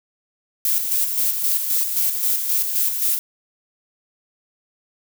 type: noise with tremolo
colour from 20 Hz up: violet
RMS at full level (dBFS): -19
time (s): 0.65-3.19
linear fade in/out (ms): 0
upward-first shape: square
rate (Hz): 3.8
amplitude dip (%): 45
effects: none